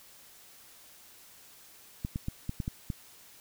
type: clicks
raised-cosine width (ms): 5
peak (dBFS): -20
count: 7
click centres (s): 2.049 / 2.159 / 2.284 / 2.494 / 2.602 / 2.679 / 2.902
effects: white hiss -55 dBFS RMS until 3.4 s